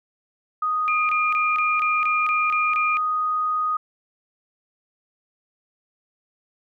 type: tone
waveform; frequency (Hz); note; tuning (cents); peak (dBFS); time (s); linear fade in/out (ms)
sine; 1244.5; D#6; 0; -20; 0.62-3.77; 5
type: tone bursts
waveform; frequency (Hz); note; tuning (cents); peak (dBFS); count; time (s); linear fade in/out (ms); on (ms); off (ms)
sine; 2400; D7; +37; -22; 9; 0.88-2.97; 0; 210; 25
effects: none